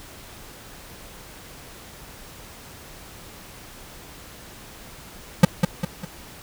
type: tone with echo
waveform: square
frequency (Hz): 174.8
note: F3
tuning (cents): +2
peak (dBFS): -7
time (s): 5.43-5.45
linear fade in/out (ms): 5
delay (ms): 200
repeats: 3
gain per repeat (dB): -7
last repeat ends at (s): 6.05
effects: pink hiss -43 dBFS RMS until 6.42 s